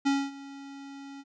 square tone with ADSR envelope, 277.2 Hz, C#4, in tune, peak -22 dBFS, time 0.05-1.24 s, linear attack 18 ms, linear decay 240 ms, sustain -20 dB, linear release 41 ms, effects resampled to 16000 Hz

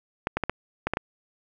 clicks, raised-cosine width 0.5 ms, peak -10 dBFS, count 7, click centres 0.271 / 0.37 / 0.437 / 0.496 / 0.87 / 0.936 / 0.971 s, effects none

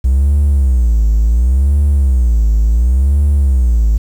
triangle tone with vibrato, 62.3 Hz, B1, 16 cents sharp, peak -5 dBFS, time 0.04-3.98 s, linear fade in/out 10 ms, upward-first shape sine, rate 0.7 Hz, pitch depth 260 cents each way, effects tanh soft clip ceiling -2 dBFS + 7-bit

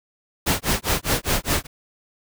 pink noise with tremolo, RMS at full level -19 dBFS, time 0.46-1.67 s, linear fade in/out 10 ms, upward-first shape sine, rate 4.9 Hz, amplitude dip 100%, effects none

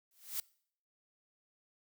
blue noise with exponential growth, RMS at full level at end -34 dBFS, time 0.11-0.4 s, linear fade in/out 2 ms, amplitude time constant 61 ms, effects noise-tail reverb RT60 0.6 s tail -24 dB re dry

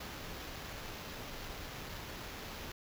pink noise with sample-and-hold, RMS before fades -45 dBFS, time 0-2.72 s, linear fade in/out 5 ms, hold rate 8820 Hz, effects none

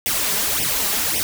white noise with flanger, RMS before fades -21 dBFS, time 0.06-1.23 s, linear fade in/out 0 ms, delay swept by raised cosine 0.34 to 5.14 ms, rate 1.8 Hz, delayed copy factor +0.95, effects none

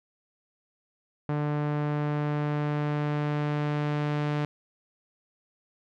sawtooth tone with low-pass filter sweep, 148.1 Hz, D3, 15 cents sharp, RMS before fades -28 dBFS, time 1.29-4.45 s, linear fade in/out 0 ms, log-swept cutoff 1500 to 3000 Hz, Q 0.74, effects none

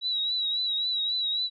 sine tone with vibrato, 3887 Hz, B7, 28 cents flat, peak -25 dBFS, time 0.01-1.5 s, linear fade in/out 50 ms, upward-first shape triangle, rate 3.7 Hz, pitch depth 60 cents each way, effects none

